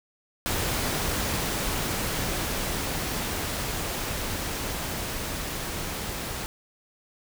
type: noise with level ramp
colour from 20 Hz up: pink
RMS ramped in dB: -27 to -33 dBFS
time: 0.46-6.46 s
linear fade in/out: 0 ms
effects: none